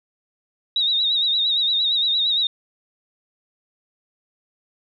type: tone with vibrato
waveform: sine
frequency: 3785 Hz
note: A#7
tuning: 26 cents sharp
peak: -17 dBFS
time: 0.76-2.47 s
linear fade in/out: 2 ms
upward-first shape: sine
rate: 8.7 Hz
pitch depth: 68 cents each way
effects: none